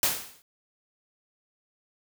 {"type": "noise with exponential decay", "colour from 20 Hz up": "white", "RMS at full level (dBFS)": -21, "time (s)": [0.03, 0.42], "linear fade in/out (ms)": 1, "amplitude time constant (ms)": 83, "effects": []}